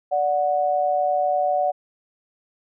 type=tone pair together; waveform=sine; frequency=584 / 735.8 Hz; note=D5 / F#5; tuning=-10 / -10 cents; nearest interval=major third; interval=400 cents; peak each=-22 / -20 dBFS; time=0.11-1.72 s; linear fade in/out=20 ms; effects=none